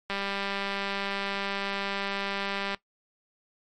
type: click train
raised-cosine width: 0.3 ms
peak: -15 dBFS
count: 525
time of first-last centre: 0.1-2.746 s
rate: 198 Hz
effects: noise-tail reverb RT60 0.1 s tail -19 dB re dry + MP3 64 kbps